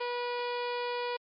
harmonic tone, 486.2 Hz, B4, 27 cents flat, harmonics 1 / 2 / 3 / 4 / 5 / 6 / 7 / 8 / 9 / 10, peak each -34 / -36 / -45 / -46 / -43 / -48 / -48 / -53 / -49 / -51 dBFS, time 0-1.17 s, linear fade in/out 10 ms, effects Opus 24 kbps

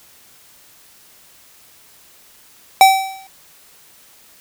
square tone with exponential decay, 770 Hz, G5, 31 cents flat, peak -3 dBFS, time 2.81-3.27 s, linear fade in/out 1 ms, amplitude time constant 100 ms, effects white hiss -48 dBFS RMS until 4.4 s

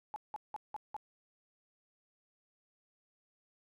sine tone bursts, 853 Hz, G#5, 46 cents sharp, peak -37 dBFS, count 5, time 0.14-0.965 s, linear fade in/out 0 ms, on 21 ms, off 180 ms, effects none

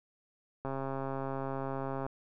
click train, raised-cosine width 1 ms, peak -23 dBFS, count 192, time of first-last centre 0.65-2.065 s, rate 135 Hz, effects none

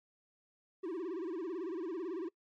triangle tone with vibrato, 350 Hz, F4, 4 cents sharp, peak -34 dBFS, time 0.83-2.29 s, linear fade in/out 10 ms, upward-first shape sine, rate 18 Hz, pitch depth 180 cents each way, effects noise-tail reverb RT60 0.1 s tail -23 dB re dry + MP3 48 kbps

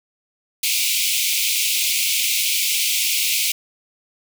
pink high-pass noise, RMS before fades -20 dBFS, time 0.63-3.52 s, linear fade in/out 5 ms, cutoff 2200 Hz, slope 96 dB/octave, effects none

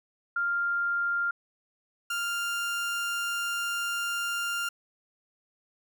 sine / 30% pulse tone pair in turn, 1396.9 / 1396.9 Hz, F6 / F6, 0 / 0 cents, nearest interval unison, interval 0 cents, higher neither, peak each -25 / -26 dBFS, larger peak first, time 0.36-1.31 / 2.1-4.69 s, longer second, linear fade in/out 5 ms, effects none

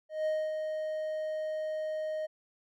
triangle tone with ADSR envelope, 622 Hz, D#5, 1 cent flat, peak -25 dBFS, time 0.09-2.27 s, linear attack 170 ms, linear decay 250 ms, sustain -5 dB, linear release 19 ms, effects none

